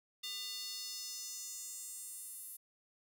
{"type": "tone with high-pass filter sweep", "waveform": "square", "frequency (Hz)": 400.3, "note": "G4", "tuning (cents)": 36, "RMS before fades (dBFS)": -45, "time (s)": [0.23, 2.57], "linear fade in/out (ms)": 10, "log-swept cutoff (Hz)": [3600, 11000], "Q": 3, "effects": []}